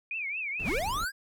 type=tone with vibrato; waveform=sine; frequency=2400 Hz; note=D7; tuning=37 cents sharp; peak=-31 dBFS; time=0.11-0.79 s; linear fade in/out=2 ms; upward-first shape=triangle; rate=4.5 Hz; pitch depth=220 cents each way
type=noise; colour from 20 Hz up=brown; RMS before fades=-38 dBFS; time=0.59-1.05 s; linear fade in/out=10 ms
type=linear sweep; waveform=square; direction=up; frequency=69.3 to 1668 Hz; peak=-30 dBFS; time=0.63-1.12 s; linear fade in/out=50 ms
effects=none